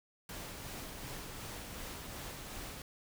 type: noise with tremolo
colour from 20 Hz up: pink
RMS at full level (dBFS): -44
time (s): 0.29-2.82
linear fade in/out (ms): 2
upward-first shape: sine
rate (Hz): 2.7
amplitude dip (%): 25
effects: none